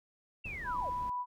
sine linear sweep, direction down, 2741 to 456.5 Hz, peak -39 dBFS, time 0.44-0.9 s, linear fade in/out 10 ms
brown noise, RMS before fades -46 dBFS, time 0.45-1.1 s, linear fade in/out 5 ms
sine tone, 987.8 Hz, B5, in tune, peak -33 dBFS, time 0.64-1.26 s, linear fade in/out 50 ms
effects none

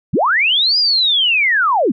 sine linear two-way sweep, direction up then down, 87.31 to 4978 to 185.8 Hz, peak -11 dBFS, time 0.13-1.92 s, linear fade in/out 10 ms, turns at 0.78 s, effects none

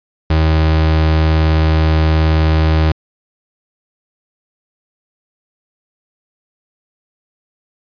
35% pulse tone, 78.9 Hz, D#2, 25 cents sharp, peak -8 dBFS, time 0.3-2.92 s, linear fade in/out 5 ms, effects resampled to 11025 Hz

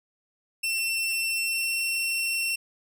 sawtooth tone with pitch glide, 2697 to 2713 Hz, E7 to E7, +39 to +49 cents, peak -22 dBFS, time 0.63-2.56 s, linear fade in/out 10 ms, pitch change +10 cents, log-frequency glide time 1.35-1.75 s, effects none

